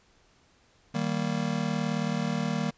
square chord, Eb major, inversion none, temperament just, 155.56 / 194.45 / 233.3 Hz, Eb3 / G3 / Bb3, 0 / -14 / +2 cents, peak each -32 dBFS, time 0.94-2.71 s, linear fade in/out 10 ms, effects pink hiss -63 dBFS RMS until 2.77 s + resampled to 16000 Hz

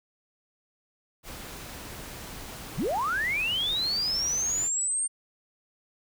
pink noise, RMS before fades -41 dBFS, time 1.23-4.7 s, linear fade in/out 50 ms
sine linear sweep, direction up, 90.6 to 8810 Hz, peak -25 dBFS, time 2.77-5.08 s, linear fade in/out 20 ms
effects none

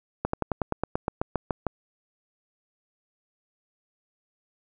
slowing click train, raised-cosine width 1 ms, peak -11 dBFS, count 13, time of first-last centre 0.25-1.667 s, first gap 84 ms, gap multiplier 1.06, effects none

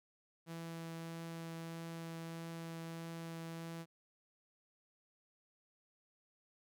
sawtooth tone with vibrato, 165.4 Hz, E3, 6 cents sharp, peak -40 dBFS, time 0.46-3.86 s, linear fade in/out 50 ms, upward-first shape triangle, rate 1.6 Hz, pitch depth 8 cents each way, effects none

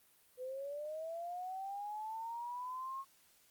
sine linear sweep, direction up, 497 to 1089 Hz, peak -40 dBFS, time 0.37-3.05 s, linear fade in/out 50 ms, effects white hiss -68 dBFS RMS until 3.5 s + Opus 32 kbps

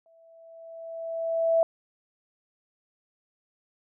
sine tone with exponential growth, 659.3 Hz, E5, in tune, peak -17 dBFS, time 0.06-1.63 s, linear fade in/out 1 ms, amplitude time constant 340 ms, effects none

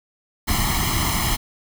pink noise with comb filter, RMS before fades -21 dBFS, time 0.47-1.37 s, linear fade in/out 20 ms, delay 0.97 ms, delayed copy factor +0.95, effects none

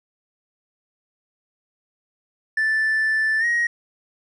triangle tone with pitch glide, 1760 to 1886.3 Hz, A6 to A#6, 0 to +20 cents, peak -15 dBFS, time 2.57-3.67 s, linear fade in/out 5 ms, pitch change +120 cents, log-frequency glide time 3.39-3.45 s, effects tanh soft clip ceiling -13 dBFS + resampled to 24000 Hz

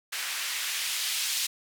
blue noise with band-pass filter sweep, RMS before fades -31 dBFS, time 0.12-1.47 s, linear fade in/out 10 ms, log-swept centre 1700 to 3500 Hz, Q 0.99, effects none

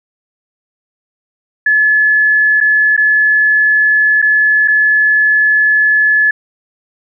sine tone with dropouts, 1716 Hz, A6, 44 cents flat, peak -7 dBFS, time 1.66-6.31 s, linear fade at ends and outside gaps 5 ms, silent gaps 2.604-2.61 / 2.966-2.976 / 4.218-4.224 / 4.677-4.681 s, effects none

